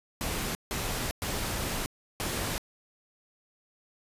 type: noise bursts at uneven times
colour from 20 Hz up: pink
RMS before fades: -32 dBFS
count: 4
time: 0.21-0.55 / 0.71-1.11 / 1.22-1.86 / 2.2-2.58 s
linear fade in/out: 0 ms
effects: resampled to 32000 Hz